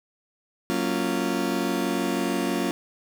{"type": "chord", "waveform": "35% pulse", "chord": "Gb major seventh", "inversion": "none", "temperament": "just", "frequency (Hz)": [185, 231.2, 277.5, 346.9], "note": ["Gb3", "Bb3", "Db4", "F4"], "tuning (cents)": [0, -14, 2, -12], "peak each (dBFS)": [-29, -28, -27, -27], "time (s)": [0.7, 2.71], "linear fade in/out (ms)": 0, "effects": []}